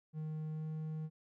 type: tone with pitch glide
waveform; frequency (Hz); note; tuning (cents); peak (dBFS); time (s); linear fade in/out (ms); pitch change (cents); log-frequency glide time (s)
triangle; 155.56 to 156.55; D#3 to D#3; 0 to +11; -36; 0.13-1.1; 50; +11; 0.51-0.66
effects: none